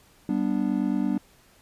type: chord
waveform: triangle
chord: G major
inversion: none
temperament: just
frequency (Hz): 196 / 245 / 294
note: G3 / B3 / D4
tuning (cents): 0 / -14 / +2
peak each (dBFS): -25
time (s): 0.29-1.18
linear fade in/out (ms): 2
effects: pink hiss -58 dBFS RMS until 1.61 s + resampled to 32000 Hz